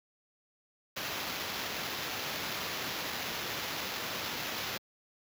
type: noise with sample-and-hold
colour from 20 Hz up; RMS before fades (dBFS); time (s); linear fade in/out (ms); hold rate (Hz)
white; -37; 0.96-4.78; 10; 8820
effects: high-pass 80 Hz 12 dB/octave